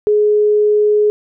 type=tone; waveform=sine; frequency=420 Hz; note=G#4; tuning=19 cents sharp; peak=-9 dBFS; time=0.07-1.1 s; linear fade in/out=0 ms; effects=none

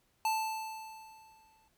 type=tone with exponential decay; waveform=square; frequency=880 Hz; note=A5; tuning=in tune; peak=-28 dBFS; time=0.25-1.68 s; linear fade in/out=2 ms; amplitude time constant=310 ms; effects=pink hiss -73 dBFS RMS until 1.77 s

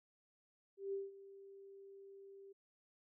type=tone with ADSR envelope; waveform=sine; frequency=393.2 Hz; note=G4; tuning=5 cents sharp; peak=-37 dBFS; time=0.77-2.53 s; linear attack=160 ms; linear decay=180 ms; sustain=-17 dB; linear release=13 ms; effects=none

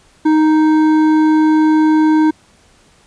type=tone with hard clipping; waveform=sine; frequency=311.1 Hz; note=D#4; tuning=in tune; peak=-10 dBFS; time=0.25-2.31 s; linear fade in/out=10 ms; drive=9 dB; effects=pink hiss -50 dBFS RMS until 3.06 s + resampled to 22050 Hz

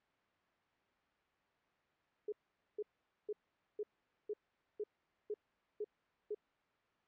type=tone bursts; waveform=sine; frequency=419.9 Hz; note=G#4; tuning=19 cents sharp; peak=-37 dBFS; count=9; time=2.28-6.347 s; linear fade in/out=5 ms; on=43 ms; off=460 ms; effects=white hiss -75 dBFS RMS until 7.07 s + low-pass 2000 Hz 12 dB/octave

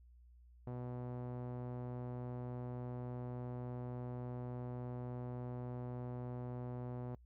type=tone with low-pass filter; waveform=sawtooth; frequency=123.47 Hz; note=B2; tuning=in tune; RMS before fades=-44 dBFS; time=0.67-7.15 s; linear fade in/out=0 ms; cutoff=780 Hz; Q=1; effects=noise-tail reverb RT60 0.1 s tail -26 dB re dry + added 60 Hz sine -59 dBFS peak until 7.25 s

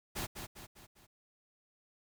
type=noise with echo; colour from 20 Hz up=pink; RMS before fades=-38 dBFS; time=0.15-0.27 s; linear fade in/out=20 ms; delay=200 ms; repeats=4; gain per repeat=-6 dB; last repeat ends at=1.07 s; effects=none

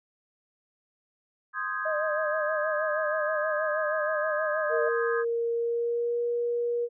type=chord; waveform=sine; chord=Ab major seventh; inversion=first; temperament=equal; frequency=1046.5 / 1244.5 / 1568 / 1661.2 Hz; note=C6 / Eb6 / G6 / Ab6; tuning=0 / 0 / 0 / 0 cents; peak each=-37 / -33 / -36 / -33 dBFS; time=1.53-5.25 s; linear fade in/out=50 ms
type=tone with vibrato; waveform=sine; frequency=614 Hz; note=D#5; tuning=23 cents flat; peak=-27 dBFS; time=1.85-4.89 s; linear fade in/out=10 ms; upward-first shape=sine; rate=6.3 Hz; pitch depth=54 cents each way
type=tone with pitch glide; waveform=sine; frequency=466.2 to 476.3 Hz; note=A#4 to A#4; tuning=0 to +37 cents; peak=-25 dBFS; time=4.69-6.89 s; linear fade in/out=50 ms; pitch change=+37 cents; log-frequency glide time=5.52-6.22 s
effects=none

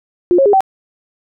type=tone with pitch steps; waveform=sine; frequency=353.8 / 544 / 409.1 / 770 Hz; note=F4 / C#5 / G#4 / G5; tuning=+23 / -33 / -26 / -31 cents; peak=-7 dBFS; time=0.31-0.606 s; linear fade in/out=0 ms; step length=74 ms; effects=none

